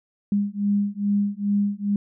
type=beating tone pair; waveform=sine; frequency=201.9 / 204.3 Hz; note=G#3 / G#3; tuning=-49 / -28 cents; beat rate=2.4 Hz; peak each=-23 dBFS; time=0.32-1.96 s; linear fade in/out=2 ms; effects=none